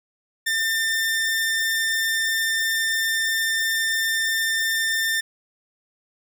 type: tone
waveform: sawtooth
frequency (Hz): 1797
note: A6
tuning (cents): +36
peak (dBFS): -17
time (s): 0.46-5.21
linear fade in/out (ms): 10
effects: none